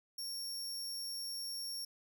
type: tone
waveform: sawtooth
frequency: 5510 Hz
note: F8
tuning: 24 cents flat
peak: -37 dBFS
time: 0.18-1.85 s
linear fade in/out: 5 ms
effects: none